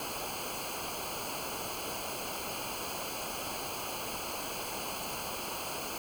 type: noise with comb filter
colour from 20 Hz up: pink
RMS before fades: -38 dBFS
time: 0-5.98 s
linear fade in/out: 2 ms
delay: 0.54 ms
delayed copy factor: -0.85
effects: none